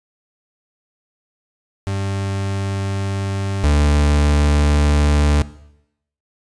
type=tone pair in turn; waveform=40% pulse; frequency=98 / 73.42 Hz; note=G2 / D2; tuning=0 / 0 cents; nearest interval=perfect fourth; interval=500 cents; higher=first; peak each=-19 / -11 dBFS; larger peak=second; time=1.87-3.64 / 3.64-5.42 s; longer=second; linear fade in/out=0 ms; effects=noise-tail reverb RT60 0.8 s tail -18 dB re dry + resampled to 22050 Hz